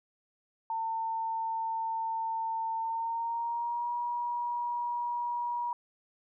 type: tone with pitch glide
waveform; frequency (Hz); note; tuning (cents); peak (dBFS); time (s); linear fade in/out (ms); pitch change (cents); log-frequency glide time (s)
sine; 900 to 959; A5 to A#5; +39 to +49; -30; 0.7-5.73; 2; +110; 2.76-3.92
effects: none